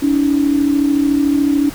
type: tone pair together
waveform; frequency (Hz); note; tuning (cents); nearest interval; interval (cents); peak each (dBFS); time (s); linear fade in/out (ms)
sine; 283.3 / 317; C#4 / D#4; +38 / +32; major second; 194; -12 / -18; 0.02-1.7; 10
effects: pink hiss -33 dBFS RMS until 1.74 s